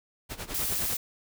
pink noise with tremolo, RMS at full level -35 dBFS, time 0.29-0.95 s, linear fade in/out 20 ms, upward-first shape sine, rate 9.8 Hz, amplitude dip 85%
blue noise, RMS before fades -30 dBFS, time 0.54-0.97 s, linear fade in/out 5 ms
effects none

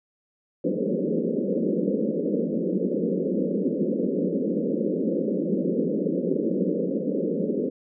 pink band-pass noise, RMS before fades -25 dBFS, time 0.64-7.7 s, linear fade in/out 10 ms, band 170 to 550 Hz, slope 96 dB/octave, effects none

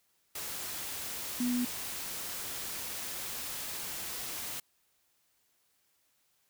sine tone in noise, 245.6 Hz, B3, 9 cents flat, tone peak -28 dBFS, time 1.4-1.65 s, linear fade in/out 5 ms, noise white, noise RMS -39 dBFS, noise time 0.35-4.6 s, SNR +8 dB, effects white hiss -73 dBFS RMS until 6.49 s

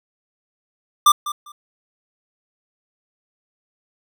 square tone with echo, 1185 Hz, D6, 15 cents sharp, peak -9 dBFS, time 1.06-1.12 s, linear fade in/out 5 ms, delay 200 ms, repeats 2, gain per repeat -15 dB, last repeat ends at 1.52 s, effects none

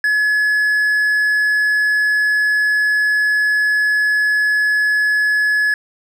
triangle tone, 1700 Hz, G#6, 40 cents sharp, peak -11 dBFS, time 0.04-5.74 s, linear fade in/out 2 ms, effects none

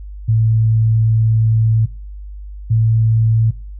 sine tone pair in turn, 111.4 / 111.96 Hz, A2 / A2, +22 / +31 cents, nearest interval unison, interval 9 cents, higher second, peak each -10 dBFS, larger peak neither, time 0.28-1.86 / 2.7-3.51 s, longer first, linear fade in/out 10 ms, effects noise-tail reverb RT60 0.4 s tail -24 dB re dry + added 50 Hz sine -28 dBFS peak until 3.79 s

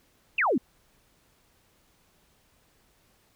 sine exponential sweep, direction down, 2886 to 210 Hz, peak -21 dBFS, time 0.38-0.58 s, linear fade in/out 5 ms, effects pink hiss -65 dBFS RMS until 3.35 s

